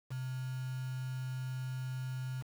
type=tone with quantisation; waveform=sine; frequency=128.8 Hz; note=C3; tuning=27 cents flat; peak=-36 dBFS; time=0.1-2.43 s; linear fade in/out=20 ms; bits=8; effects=none